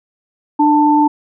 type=tone pair together; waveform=sine; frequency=298.4 / 887.2 Hz; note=D4 / A5; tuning=+28 / +14 cents; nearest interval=octave + perfect fifth; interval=1886 cents; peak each=-11 dBFS; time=0.59-1.08 s; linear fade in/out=10 ms; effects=none